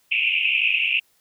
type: band-pass noise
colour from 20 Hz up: white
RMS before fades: -21 dBFS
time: 0.11-1 s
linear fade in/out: 10 ms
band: 2400 to 2800 Hz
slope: 96 dB/octave
effects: white hiss -63 dBFS RMS until 1.2 s